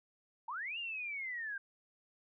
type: linear two-way sweep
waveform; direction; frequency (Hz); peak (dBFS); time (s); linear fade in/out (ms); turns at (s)
sine; up then down; 862 to 2852 to 1565; -38; 0.48-1.58; 5; 0.78
effects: none